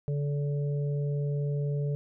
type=harmonic tone; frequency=144.1 Hz; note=D3; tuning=33 cents flat; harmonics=1 / 3 / 4; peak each=-27 / -37 / -43 dBFS; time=0.08-1.95 s; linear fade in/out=0 ms; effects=none